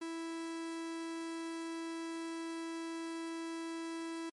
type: tone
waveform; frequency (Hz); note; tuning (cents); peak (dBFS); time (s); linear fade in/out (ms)
45% pulse; 329.6; E4; 0; -39; 0.01-4.3; 10
effects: MP3 48 kbps